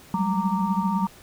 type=tone cluster; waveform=sine; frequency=184 / 196.3 / 211.8 / 925 / 1174 Hz; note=F#3 / G3 / G#3 / A#5 / D6; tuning=-9 / +3 / +34 / -14 / -1 cents; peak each=-27 / -25 / -32 / -26 / -34 dBFS; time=0.14-1.07 s; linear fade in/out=2 ms; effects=pink hiss -49 dBFS RMS until 1.22 s